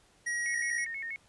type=tone; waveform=square; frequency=1901 Hz; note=A#6; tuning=33 cents sharp; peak=-31 dBFS; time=0.26-0.85 s; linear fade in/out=10 ms
type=tone with vibrato; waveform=sine; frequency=2009 Hz; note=B6; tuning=29 cents sharp; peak=-35 dBFS; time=0.46-1.16 s; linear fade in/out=0 ms; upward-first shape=square; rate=6.2 Hz; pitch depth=150 cents each way
effects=pink hiss -64 dBFS RMS until 1.28 s + resampled to 24000 Hz